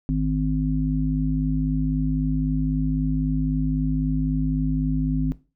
harmonic tone, 51.91 Hz, G#1, in tune, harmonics 1 / 3 / 5, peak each -24 / -24 / -24 dBFS, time 0.09-5.32 s, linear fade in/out 0 ms, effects noise-tail reverb RT60 0.3 s tail -17 dB re dry

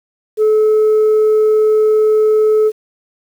sine tone, 431.2 Hz, A4, 35 cents flat, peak -6 dBFS, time 0.37-2.72 s, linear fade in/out 50 ms, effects tanh soft clip ceiling -7 dBFS + 7-bit

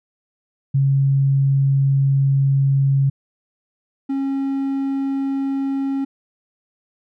sine / triangle tone pair in turn, 137.2 / 272.7 Hz, C#3 / C#4, -17 / -28 cents, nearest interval octave, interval 1189 cents, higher second, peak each -13 / -17 dBFS, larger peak first, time 0.74-3.1 / 4.09-6.05 s, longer first, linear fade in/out 10 ms, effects none

